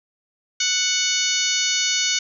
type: harmonic tone with a mistuned harmonic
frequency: 740 Hz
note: F#5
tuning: in tune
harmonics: 2 / 3 / 4 / 5 / 6 / 7 / 8 / 9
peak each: -31 / -27 / -26 / -27 / -26 / -30 / -25 / -27 dBFS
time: 0.6-2.19 s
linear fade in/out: 5 ms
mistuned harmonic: 5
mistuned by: -27 cents
effects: none